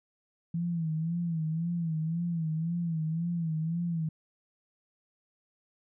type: tone with vibrato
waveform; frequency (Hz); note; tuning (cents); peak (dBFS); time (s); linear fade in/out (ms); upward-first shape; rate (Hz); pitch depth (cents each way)
sine; 164.81; E3; 0; -28; 0.54-4.09; 5; sine; 1.9; 86
effects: none